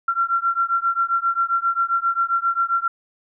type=beating tone pair; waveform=sine; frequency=1363 / 1370.5 Hz; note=F6 / F6; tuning=-43 / -33 cents; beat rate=7.5 Hz; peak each=-21 dBFS; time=0.08-2.88 s; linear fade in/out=5 ms; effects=none